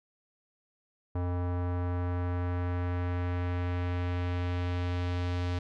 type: tone with low-pass filter sweep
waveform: square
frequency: 88.8 Hz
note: F2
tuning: 29 cents sharp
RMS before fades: -31 dBFS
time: 1.15-5.59 s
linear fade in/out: 5 ms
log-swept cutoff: 1000 to 4300 Hz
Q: 1.1
effects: none